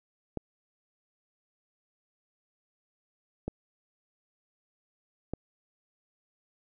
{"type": "clicks", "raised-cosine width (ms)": 2, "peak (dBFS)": -19, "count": 3, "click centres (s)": [0.373, 3.48, 5.336], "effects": []}